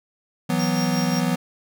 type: chord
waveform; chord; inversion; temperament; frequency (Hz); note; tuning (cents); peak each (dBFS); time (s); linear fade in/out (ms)
square; E suspended second; none; equal; 164.81 / 185 / 246.9; E3 / F#3 / B3; 0 / 0 / 0; -25; 0.49-1.36; 10
type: tone with tremolo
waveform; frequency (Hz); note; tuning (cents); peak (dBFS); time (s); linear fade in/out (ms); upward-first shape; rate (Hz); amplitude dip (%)
square; 5588; F8; 0; -28; 0.59-1.2; 5; triangle; 5.6; 75
effects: none